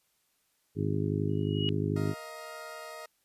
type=harmonic tone; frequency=51.3 Hz; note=G#1; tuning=21 cents flat; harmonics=2 / 3 / 4 / 5 / 6 / 7 / 8; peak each=-32 / -32 / -39 / -36 / -36 / -39 / -36 dBFS; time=0.75-2.15 s; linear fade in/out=50 ms
type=tone with exponential growth; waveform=sine; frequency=2900 Hz; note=F#7; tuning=35 cents flat; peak=-28 dBFS; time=1.29-1.69 s; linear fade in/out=0 ms; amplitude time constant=86 ms
type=chord; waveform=20% pulse; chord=Bb suspended fourth; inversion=none; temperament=equal with one note detuned; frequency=466.2 / 627.7 / 698.5 Hz; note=Bb4 / Eb5 / F5; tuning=0 / +15 / 0 cents; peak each=-43 / -38 / -44 dBFS; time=1.96-3.06 s; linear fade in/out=5 ms
effects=white hiss -73 dBFS RMS until 3.24 s + resampled to 32000 Hz